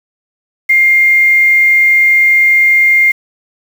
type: tone with quantisation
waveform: sine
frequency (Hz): 2115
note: C7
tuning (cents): +18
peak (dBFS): -5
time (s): 0.69-3.12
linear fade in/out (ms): 10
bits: 5
effects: none